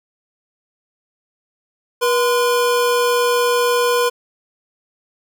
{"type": "tone pair together", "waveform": "square", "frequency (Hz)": [483.4, 1025], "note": ["B4", "C6"], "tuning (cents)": [-37, -36], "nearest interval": "octave + minor second", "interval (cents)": 1301, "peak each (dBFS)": [-16, -20], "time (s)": [2.01, 4.1], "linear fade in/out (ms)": 20, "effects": []}